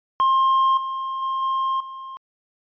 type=tone with level steps; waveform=triangle; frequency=1062 Hz; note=C6; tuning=25 cents sharp; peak=-13 / -23 / -20 / -18 / -31 dBFS; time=0.2-2.17 s; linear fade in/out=0 ms; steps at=0.77 / 1.22 / 1.42 / 1.8 s; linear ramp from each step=5 ms; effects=resampled to 11025 Hz